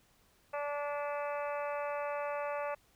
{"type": "harmonic tone", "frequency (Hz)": 290, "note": "D4", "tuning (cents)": -22, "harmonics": [2, 3, 4, 5, 6, 7, 8, 9], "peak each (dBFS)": [-36, -41, -42, -47, -51, -51, -53, -49], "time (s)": [0.53, 2.75], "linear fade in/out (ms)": 10, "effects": ["pink hiss -68 dBFS RMS until 2.95 s"]}